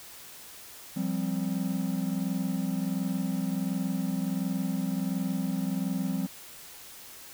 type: chord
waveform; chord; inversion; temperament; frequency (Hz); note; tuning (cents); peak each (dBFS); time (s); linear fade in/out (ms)
triangle; F suspended second; none; equal; 174.61 / 196 / 261.6; F3 / G3 / C4; 0 / 0 / 0; -30 / -29 / -31; 0.96-6.27; 10
effects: white hiss -47 dBFS RMS until 7.33 s